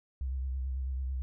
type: tone with vibrato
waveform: sine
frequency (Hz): 65.41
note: C2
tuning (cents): 0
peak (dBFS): -31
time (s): 0.21-1.22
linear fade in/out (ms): 0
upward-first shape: sine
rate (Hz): 9.1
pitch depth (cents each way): 51
effects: none